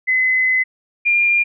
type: tone pair in turn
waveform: sine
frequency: 2032 / 2402 Hz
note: B6 / D7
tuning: +49 / +38 cents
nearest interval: minor third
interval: 289 cents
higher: second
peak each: -13 / -12 dBFS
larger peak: second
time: 0.07-0.64 / 1.05-1.44 s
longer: first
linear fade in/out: 20 ms
effects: none